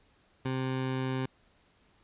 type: tone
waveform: 20% pulse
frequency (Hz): 130.81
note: C3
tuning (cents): 0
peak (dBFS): -25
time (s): 0.45-1.26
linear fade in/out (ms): 5
effects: pink hiss -66 dBFS RMS until 2.03 s + resampled to 8000 Hz